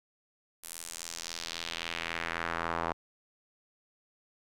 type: tone with band-pass filter sweep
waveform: sawtooth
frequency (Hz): 83.7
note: E2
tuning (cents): +27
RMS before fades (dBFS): -37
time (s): 0.63-2.93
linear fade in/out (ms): 10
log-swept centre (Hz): 11000 to 940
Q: 1.6
effects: none